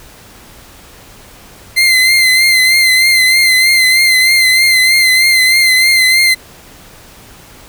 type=tone with vibrato; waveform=30% pulse; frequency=2075 Hz; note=C7; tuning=15 cents flat; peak=-4 dBFS; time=1.76-6.35 s; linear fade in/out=20 ms; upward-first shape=triangle; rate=3.2 Hz; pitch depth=46 cents each way; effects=pink hiss -38 dBFS RMS until 7.68 s